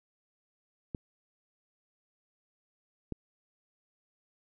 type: clicks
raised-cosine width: 3 ms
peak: -22 dBFS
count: 2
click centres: 0.948 / 3.123 s
effects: none